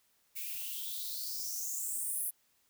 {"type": "noise with high-pass filter sweep", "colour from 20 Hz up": "violet", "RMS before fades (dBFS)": -38, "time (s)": [0.35, 2.31], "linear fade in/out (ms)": 20, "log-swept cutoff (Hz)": [2200, 11000], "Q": 6.9, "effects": ["white hiss -72 dBFS RMS until 2.69 s"]}